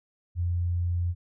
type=tone; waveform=sine; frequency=87.31 Hz; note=F2; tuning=in tune; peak=-24 dBFS; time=0.35-1.15 s; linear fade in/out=50 ms; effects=none